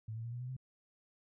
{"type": "tone with pitch steps", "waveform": "sine", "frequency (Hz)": [110, 113.68, 117.49, 121.42, 125.48, 129.68], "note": ["A2", "A#2", "A#2", "B2", "B2", "C3"], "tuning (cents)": [0, -43, 14, -29, 28, -15], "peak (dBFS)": -39, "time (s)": [0.08, 0.566], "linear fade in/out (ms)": 5, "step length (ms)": 81, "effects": []}